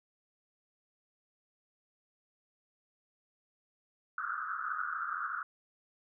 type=band-pass noise; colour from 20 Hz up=white; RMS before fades=-37 dBFS; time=4.18-5.43 s; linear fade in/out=2 ms; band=1200 to 1500 Hz; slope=96 dB/octave; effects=none